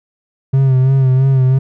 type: tone with vibrato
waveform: triangle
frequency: 132.2 Hz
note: C3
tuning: 18 cents sharp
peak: -6 dBFS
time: 0.53-1.59 s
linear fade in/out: 10 ms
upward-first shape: sine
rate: 3 Hz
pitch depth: 46 cents each way
effects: none